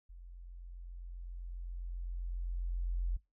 sine tone with level ramp, 43.78 Hz, F1, 5 cents sharp, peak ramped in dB -48 to -30 dBFS, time 0.09-3.17 s, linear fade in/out 10 ms, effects noise-tail reverb RT60 0.2 s tail -21 dB re dry

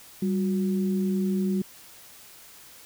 sine tone pair together, 194.1 / 362.8 Hz, G3 / F#4, -17 / -34 cents, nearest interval major seventh, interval 1083 cents, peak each -23 / -31 dBFS, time 0.22-1.62 s, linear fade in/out 5 ms, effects white hiss -49 dBFS RMS until 2.85 s

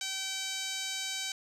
15% pulse tone with band-pass filter, 770 Hz, G5, 31 cents flat, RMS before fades -36 dBFS, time 0.01-1.32 s, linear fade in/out 2 ms, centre 5200 Hz, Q 5.4, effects none

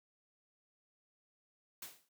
white noise with exponential decay, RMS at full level -43 dBFS, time 1.82-2.09 s, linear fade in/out 5 ms, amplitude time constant 57 ms, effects high-pass 100 Hz 12 dB/octave

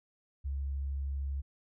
sine tone with vibrato, 69 Hz, C#2, 7 cents flat, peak -32 dBFS, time 0.44-1.42 s, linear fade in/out 20 ms, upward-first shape triangle, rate 13 Hz, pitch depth 10 cents each way, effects none

